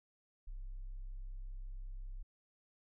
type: tone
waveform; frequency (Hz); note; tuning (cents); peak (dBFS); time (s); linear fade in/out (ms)
sine; 32.7; C1; 0; -40; 0.47-2.23; 10
effects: tanh soft clip ceiling -40 dBFS